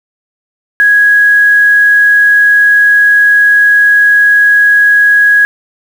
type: tone with quantisation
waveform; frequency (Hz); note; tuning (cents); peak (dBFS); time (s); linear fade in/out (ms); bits
sine; 1661.2; G#6; 0; -3; 0.8-5.45; 0; 5
effects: none